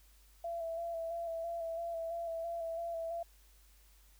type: tone with vibrato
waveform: sine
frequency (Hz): 669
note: E5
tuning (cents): +25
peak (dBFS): -36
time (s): 0.44-3.23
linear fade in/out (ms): 5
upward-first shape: square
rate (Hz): 3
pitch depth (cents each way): 24
effects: added 50 Hz sine -61 dBFS peak until 4.19 s + white hiss -67 dBFS RMS until 4.19 s